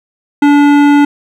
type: tone with hard clipping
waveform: sine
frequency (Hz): 288.6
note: D4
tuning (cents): -30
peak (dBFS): -6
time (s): 0.42-1.05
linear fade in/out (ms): 5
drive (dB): 15
effects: none